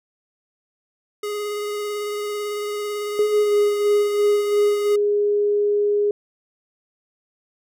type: tone with vibrato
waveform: square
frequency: 415.3 Hz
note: G#4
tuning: in tune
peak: -25 dBFS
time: 1.23-4.96 s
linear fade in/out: 5 ms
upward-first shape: triangle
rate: 18 Hz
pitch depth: 18 cents each way
type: tone with pitch glide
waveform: sine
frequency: 420.6 to 412.4 Hz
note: G#4 to G#4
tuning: +22 to -12 cents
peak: -16 dBFS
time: 3.19-6.11 s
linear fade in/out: 2 ms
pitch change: -34 cents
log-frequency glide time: 3.42-3.5 s
effects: none